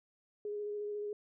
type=tone with vibrato; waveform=sine; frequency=415.2 Hz; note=G#4; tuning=in tune; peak=-36 dBFS; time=0.45-1.13 s; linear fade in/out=2 ms; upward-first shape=square; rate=14 Hz; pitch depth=12 cents each way; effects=none